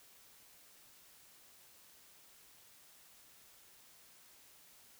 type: silence
effects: white hiss -62 dBFS RMS until 4.99 s